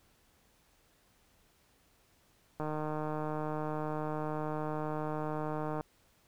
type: click train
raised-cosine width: 1 ms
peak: -23 dBFS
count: 492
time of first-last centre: 2.6-5.809 s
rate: 153 Hz
effects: pink hiss -68 dBFS RMS until 6.27 s